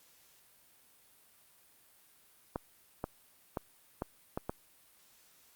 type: clicks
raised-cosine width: 1 ms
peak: -20 dBFS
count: 6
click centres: 2.559 / 3.041 / 3.572 / 4.021 / 4.375 / 4.495 s
effects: white hiss -64 dBFS RMS until 5.55 s + Opus 48 kbps